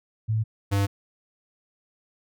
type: tone pair in turn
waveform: sine / square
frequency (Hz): 110 / 99.63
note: A2 / G2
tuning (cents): 0 / +29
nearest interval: major second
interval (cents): 171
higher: first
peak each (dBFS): -21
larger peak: neither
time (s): 0.28-0.44 / 0.71-0.87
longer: neither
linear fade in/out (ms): 20
effects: none